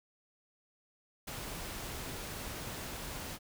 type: noise with ADSR envelope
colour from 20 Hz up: pink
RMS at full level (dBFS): -40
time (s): 1.27-3.39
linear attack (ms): 8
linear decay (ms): 28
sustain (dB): -2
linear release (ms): 50
effects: none